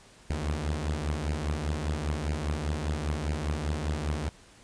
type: beating tone pair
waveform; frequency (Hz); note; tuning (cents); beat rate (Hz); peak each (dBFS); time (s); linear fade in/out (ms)
sawtooth; 73 / 78; D2 / D#2; -10 / +5; 5; -27 / -28; 0.3-4.29; 0
effects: pink hiss -55 dBFS RMS until 4.63 s + resampled to 22050 Hz